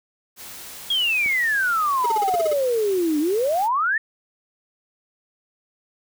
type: noise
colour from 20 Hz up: white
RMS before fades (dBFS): -38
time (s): 0.36-3.69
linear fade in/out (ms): 50
type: exponential two-way sweep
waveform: sine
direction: down then up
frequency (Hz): 3329 to 290 to 1854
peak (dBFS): -18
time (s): 0.9-3.98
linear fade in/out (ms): 5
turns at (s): 3.19
type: clicks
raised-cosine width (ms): 2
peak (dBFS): -26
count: 2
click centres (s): 1.261 / 2.341
type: tone bursts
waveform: square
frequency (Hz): 424.3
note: G#4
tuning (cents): +37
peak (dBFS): -25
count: 9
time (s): 2.04-2.533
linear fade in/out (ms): 5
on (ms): 21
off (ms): 38
effects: none